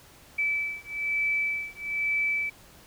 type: beating tone pair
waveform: sine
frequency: 2310 / 2311.1 Hz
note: D7 / D7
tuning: -29 / -28 cents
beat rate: 1.1 Hz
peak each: -29 dBFS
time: 0.38-2.5 s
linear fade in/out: 10 ms
effects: pink hiss -53 dBFS RMS until 2.86 s